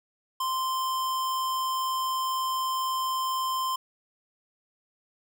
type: tone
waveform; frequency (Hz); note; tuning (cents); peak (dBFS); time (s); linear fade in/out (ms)
square; 1042; C6; -7; -27; 0.4-3.76; 5
effects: none